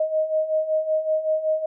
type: beating tone pair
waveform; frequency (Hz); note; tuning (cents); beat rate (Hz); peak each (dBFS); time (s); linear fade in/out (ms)
sine; 622.3 / 627.6; D#5 / D#5; 0 / +15; 5.3; -26 / -21; 0-1.66; 5
effects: none